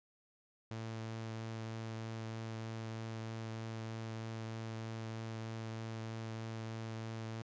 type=tone; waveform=sawtooth; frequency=112.1 Hz; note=A2; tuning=33 cents sharp; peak=-37 dBFS; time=0.71-7.42 s; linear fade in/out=0 ms; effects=resampled to 16000 Hz